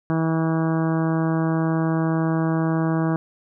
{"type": "harmonic tone", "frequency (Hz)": 161.9, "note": "E3", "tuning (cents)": -31, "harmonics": [1, 2, 3, 4, 5, 6, 7, 8, 9, 10], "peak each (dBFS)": [-21, -23, -33, -31, -34, -36, -34, -41, -38, -40], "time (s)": [0.1, 3.16], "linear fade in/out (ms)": 0, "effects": []}